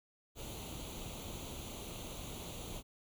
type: noise with comb filter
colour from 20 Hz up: pink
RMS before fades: -45 dBFS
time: 0.35-2.83 s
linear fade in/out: 50 ms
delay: 0.29 ms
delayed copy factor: +0.75
effects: none